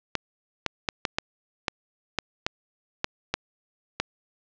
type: clicks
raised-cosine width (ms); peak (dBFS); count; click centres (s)
0.2; -6; 11; 0.153 / 0.663 / 0.888 / 1.052 / 1.185 / 1.682 / 2.187 / 2.465 / 3.044 / 3.34 / 4
effects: low-pass 5000 Hz 12 dB/octave